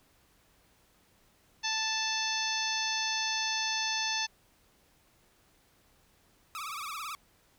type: harmonic tone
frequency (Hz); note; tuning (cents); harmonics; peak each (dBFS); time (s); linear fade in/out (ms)
880; A5; 0; 1 / 2 / 3 / 4 / 5 / 6 / 7; -37 / -37 / -37 / -37 / -37 / -37 / -37; 1.63-4.27; 20
type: tone with vibrato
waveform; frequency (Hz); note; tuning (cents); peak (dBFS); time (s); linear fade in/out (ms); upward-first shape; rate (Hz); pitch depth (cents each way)
sawtooth; 1217; D#6; -39; -33; 6.55-7.15; 0; triangle; 18; 180
effects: pink hiss -66 dBFS RMS until 7.58 s